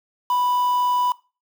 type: tone with quantisation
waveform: triangle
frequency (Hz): 987.8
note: B5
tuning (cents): 0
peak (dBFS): -16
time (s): 0.3-1.12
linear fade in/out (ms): 2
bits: 6
effects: noise-tail reverb RT60 0.3 s tail -19 dB re dry